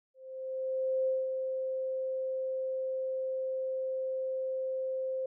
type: tone with ADSR envelope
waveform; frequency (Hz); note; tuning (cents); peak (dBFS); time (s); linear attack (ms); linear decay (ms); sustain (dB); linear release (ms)
sine; 523.3; C5; 0; -26; 0.14-5.26; 930; 200; -5; 4
effects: none